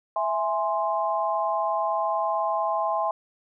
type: chord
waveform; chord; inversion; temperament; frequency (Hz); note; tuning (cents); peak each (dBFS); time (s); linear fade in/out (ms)
sine; E augmented; none; equal; 659.3 / 830.6 / 1046.5; E5 / G#5 / B#5; 0 / 0 / 0; -27; 0.16-3.11; 2
effects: none